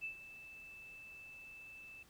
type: tone with ADSR envelope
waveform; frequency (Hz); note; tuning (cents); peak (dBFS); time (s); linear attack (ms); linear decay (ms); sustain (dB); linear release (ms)
sine; 2637; E7; 0; -38; 0.01-2.03; 32; 100; -13; 4
effects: pink hiss -66 dBFS RMS until 2.09 s